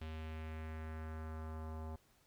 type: tone with low-pass filter sweep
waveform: square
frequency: 79.1 Hz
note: D#2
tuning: 29 cents sharp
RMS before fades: -45 dBFS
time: 0.01-1.96 s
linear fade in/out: 5 ms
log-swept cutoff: 3200 to 910 Hz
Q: 1.9
effects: pink hiss -71 dBFS RMS until 2.26 s